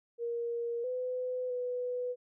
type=tone with pitch steps; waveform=sine; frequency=470.3 / 504 / 495.1 Hz; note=A#4 / B4 / B4; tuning=+15 / +35 / +4 cents; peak=-32 dBFS; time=0.18-2.16 s; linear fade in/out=50 ms; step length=660 ms; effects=none